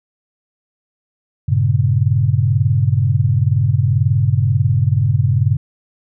sine chord, G diminished, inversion none, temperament equal, 98 / 116.54 / 138.59 Hz, G2 / Bb2 / Db3, 0 / 0 / 0 cents, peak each -16 dBFS, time 1.48-5.57 s, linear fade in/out 10 ms, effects none

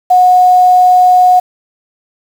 sine tone with quantisation, 729 Hz, F#5, 26 cents flat, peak -3 dBFS, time 0.1-1.4 s, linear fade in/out 10 ms, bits 5, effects none

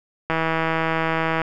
click train, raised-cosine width 0.5 ms, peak -7 dBFS, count 182, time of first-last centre 0.3-1.417 s, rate 162 Hz, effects none

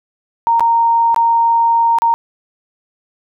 sine tone with dropouts, 926 Hz, A#5, 12 cents flat, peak -9 dBFS, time 0.47-2.14 s, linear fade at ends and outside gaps 0 ms, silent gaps 0.596-0.606 / 1.145-1.162 / 1.986-2.02 s, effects none

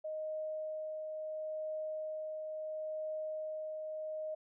sine tone with tremolo, 622.3 Hz, D#5, in tune, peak -36 dBFS, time 0.04-4.35 s, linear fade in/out 10 ms, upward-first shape triangle, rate 0.73 Hz, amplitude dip 30%, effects none

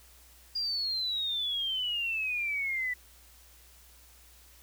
sine exponential sweep, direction down, 4839 to 1964 Hz, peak -29 dBFS, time 0.55-2.94 s, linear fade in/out 10 ms, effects added 60 Hz sine -58 dBFS peak until 4.62 s + white hiss -58 dBFS RMS until 4.62 s

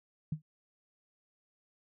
sine tone with exponential decay, 154.3 Hz, D#3, 14 cents flat, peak -27 dBFS, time 0.32-0.42 s, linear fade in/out 5 ms, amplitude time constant 20 ms, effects none

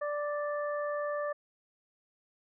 harmonic tone, 587 Hz, D5, 1 cent flat, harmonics 1 / 2 / 3, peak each -32 / -38 / -42 dBFS, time 0.01-1.33 s, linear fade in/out 10 ms, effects none

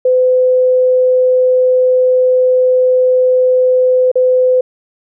sine tone with dropouts, 508 Hz, B4, 49 cents sharp, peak -7 dBFS, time 0.05-4.61 s, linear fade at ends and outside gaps 5 ms, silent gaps 4.116-4.155 s, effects none

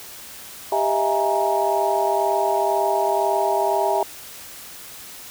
sine tone cluster, 395.1 / 633 / 675 / 832 / 940 Hz, G4 / D#5 / E5 / G#5 / A#5, +14 / +30 / +41 / +3 / +14 cents, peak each -24 dBFS, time 0.72-4.03 s, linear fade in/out 2 ms, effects white hiss -39 dBFS RMS until 5.3 s

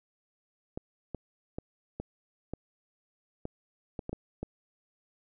clicks, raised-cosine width 2 ms, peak -22 dBFS, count 10, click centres 0.775 / 1.147 / 1.585 / 2 / 2.536 / 3.454 / 3.992 / 4.094 / 4.13 / 4.43 s, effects none

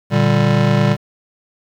square chord, G minor, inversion first, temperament just, 117.6 / 147 / 196 Hz, Bb2 / D3 / G3, +16 / +2 / 0 cents, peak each -17 dBFS, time 0.1-0.97 s, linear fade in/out 50 ms, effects low-pass 4000 Hz 12 dB/octave + 7-bit

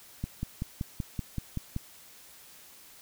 click train, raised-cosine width 5 ms, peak -19 dBFS, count 9, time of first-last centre 0.24-1.764 s, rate 5.25 Hz, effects white hiss -53 dBFS RMS until 3.01 s

